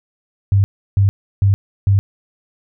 sine tone bursts, 99 Hz, G2, 18 cents sharp, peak -9 dBFS, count 4, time 0.52-1.99 s, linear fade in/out 0 ms, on 120 ms, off 330 ms, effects none

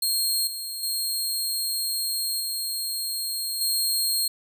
20% pulse tone with level steps, 4235 Hz, C8, 20 cents sharp, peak -16 / -25 / -19 / -21 / -16 dBFS, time 0.02-4.28 s, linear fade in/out 5 ms, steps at 0.47 / 0.83 / 2.4 / 3.61 s, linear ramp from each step 2 ms, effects none

